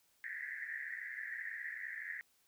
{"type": "band-pass noise", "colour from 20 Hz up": "pink", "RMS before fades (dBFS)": -44, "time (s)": [0.24, 2.21], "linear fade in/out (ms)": 0, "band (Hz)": [1700, 2000], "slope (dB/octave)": 96, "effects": ["white hiss -73 dBFS RMS until 2.47 s"]}